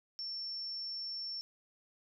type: tone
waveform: sine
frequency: 5420 Hz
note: E8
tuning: 47 cents sharp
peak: -38 dBFS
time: 0.19-1.41 s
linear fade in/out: 0 ms
effects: none